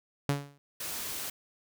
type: tone with exponential decay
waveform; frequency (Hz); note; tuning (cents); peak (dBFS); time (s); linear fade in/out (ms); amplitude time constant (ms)
sawtooth; 142.1; C#3; +43; -19; 0.29-0.58; 0; 62
type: noise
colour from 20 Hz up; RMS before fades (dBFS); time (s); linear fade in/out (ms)
white; -37; 0.8-1.3; 5
effects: none